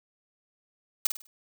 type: noise with echo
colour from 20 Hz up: blue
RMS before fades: -21 dBFS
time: 1.05-1.07 s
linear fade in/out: 5 ms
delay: 50 ms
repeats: 4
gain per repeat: -9 dB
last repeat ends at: 1.27 s
effects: none